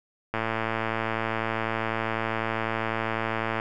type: click train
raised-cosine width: 0.5 ms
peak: -12 dBFS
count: 366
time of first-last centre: 0.34-3.599 s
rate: 112 Hz
effects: none